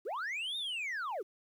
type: linear two-way sweep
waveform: sine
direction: up then down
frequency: 321.3 to 3729 to 323.1 Hz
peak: -32 dBFS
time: 0.05-1.23 s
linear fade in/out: 20 ms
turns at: 0.57 s
effects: tanh soft clip ceiling -34 dBFS + 11-bit